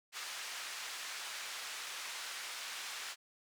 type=band-pass noise; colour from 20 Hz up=pink; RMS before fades=-44 dBFS; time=0.12-3.16 s; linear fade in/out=50 ms; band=1400 to 7900 Hz; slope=12 dB/octave; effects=none